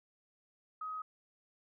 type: tone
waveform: sine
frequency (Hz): 1262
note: D#6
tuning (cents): +24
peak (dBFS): -38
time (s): 0.81-1.02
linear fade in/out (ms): 5
effects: none